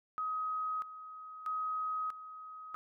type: tone with tremolo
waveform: sine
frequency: 1263 Hz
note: D#6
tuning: 26 cents sharp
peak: -33 dBFS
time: 0.18-2.75 s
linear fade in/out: 0 ms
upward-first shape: square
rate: 0.78 Hz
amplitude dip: 75%
effects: none